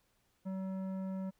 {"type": "tone with tanh clipping", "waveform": "sine", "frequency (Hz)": 190, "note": "F#3", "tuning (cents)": 46, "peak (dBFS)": -38, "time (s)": [0.45, 1.31], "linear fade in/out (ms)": 20, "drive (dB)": 12, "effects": ["pink hiss -75 dBFS RMS until 1.39 s"]}